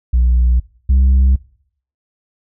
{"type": "tone pair in turn", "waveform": "sine", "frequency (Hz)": [60.8, 65.4], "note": ["B1", "C2"], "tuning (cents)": [-26, 0], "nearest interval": "minor second", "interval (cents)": 126, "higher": "second", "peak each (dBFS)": [-7, -5], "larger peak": "second", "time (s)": [[0.13, 0.6], [0.89, 1.36]], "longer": "neither", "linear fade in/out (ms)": 10, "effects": ["noise-tail reverb RT60 0.6 s tail -22 dB re dry", "tanh soft clip ceiling -7 dBFS"]}